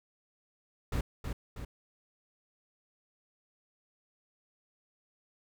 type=noise with echo; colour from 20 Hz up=brown; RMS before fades=-31 dBFS; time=0.92-1.01 s; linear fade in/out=5 ms; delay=320 ms; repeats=2; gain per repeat=-5 dB; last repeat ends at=1.65 s; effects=none